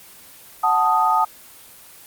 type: chord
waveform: sine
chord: D# diminished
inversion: first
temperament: equal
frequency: 740 / 880 / 1244.5 Hz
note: F#5 / A5 / D#6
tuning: 0 / 0 / 0 cents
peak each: -21 / -18 / -18 dBFS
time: 0.63-1.25 s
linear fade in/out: 10 ms
effects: white hiss -44 dBFS RMS until 2.06 s + Opus 24 kbps